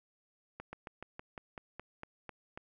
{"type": "slowing click train", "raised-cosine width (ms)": 0.5, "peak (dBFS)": -28, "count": 11, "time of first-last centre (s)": [0.6, 2.575], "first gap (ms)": 130, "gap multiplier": 1.09, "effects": []}